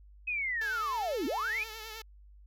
sine linear two-way sweep, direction down then up, 2564 to 246.9 to 2564 Hz, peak -30 dBFS, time 0.27-1.64 s, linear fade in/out 10 ms, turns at 1.26 s
5% pulse tone with vibrato, 440 Hz, A4, in tune, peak -30 dBFS, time 0.61-2.02 s, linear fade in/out 5 ms, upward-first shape triangle, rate 9.7 Hz, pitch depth 62 cents each way
effects added 50 Hz sine -52 dBFS peak until 2.46 s

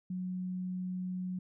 sine tone, 183.2 Hz, F#3, 17 cents flat, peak -34 dBFS, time 0.1-1.39 s, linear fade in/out 5 ms, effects none

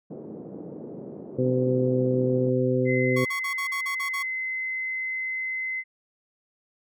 white band-pass noise, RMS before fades -39 dBFS, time 0.1-2.5 s, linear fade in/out 5 ms, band 150 to 450 Hz, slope 24 dB/octave
harmonic tone, 127.6 Hz, C3, 43 cents flat, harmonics 1 / 2 / 3 / 4, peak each -26 / -26 / -26 / -26 dBFS, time 1.38-3.25 s, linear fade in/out 10 ms
sine tone, 2052 Hz, C7, 34 cents flat, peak -27 dBFS, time 2.85-5.84 s, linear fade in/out 50 ms
sawtooth tone bursts, 1108.7 Hz, C#6, in tune, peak -27 dBFS, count 8, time 3.16-4.23 s, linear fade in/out 10 ms, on 97 ms, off 42 ms
effects none

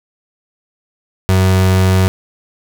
35% pulse tone, 93.8 Hz, F#2, 24 cents sharp, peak -7 dBFS, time 1.29-2.08 s, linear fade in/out 0 ms, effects none

